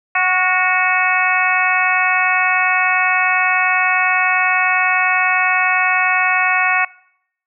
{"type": "harmonic tone with a mistuned harmonic", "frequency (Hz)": 370, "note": "F#4", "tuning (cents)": 0, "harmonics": [2, 3, 4, 5, 6, 7], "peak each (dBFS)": [-20, -20, -20, -20, -20, -20], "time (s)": [0.15, 6.85], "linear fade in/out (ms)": 5, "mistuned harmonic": 4, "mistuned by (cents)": -32, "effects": ["noise-tail reverb RT60 0.7 s tail -22 dB re dry"]}